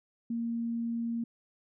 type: tone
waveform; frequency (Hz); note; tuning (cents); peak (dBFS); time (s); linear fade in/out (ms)
sine; 232.4; A#3; -5; -30; 0.3-1.24; 5
effects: none